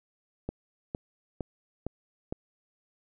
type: click train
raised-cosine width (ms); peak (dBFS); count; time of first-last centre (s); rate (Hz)
2; -19; 5; 0.49-2.325; 2.18
effects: none